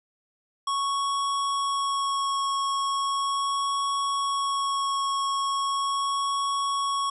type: tone with vibrato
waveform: square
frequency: 1106 Hz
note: C#6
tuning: 4 cents flat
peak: -25 dBFS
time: 0.67-7.1 s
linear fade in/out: 5 ms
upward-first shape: sine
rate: 0.38 Hz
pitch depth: 9 cents each way
effects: resampled to 24000 Hz + 10-bit